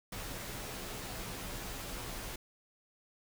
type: noise with comb filter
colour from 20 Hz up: pink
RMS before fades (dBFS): -42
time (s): 0.12-2.36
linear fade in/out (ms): 5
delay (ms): 13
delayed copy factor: -0.65
effects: none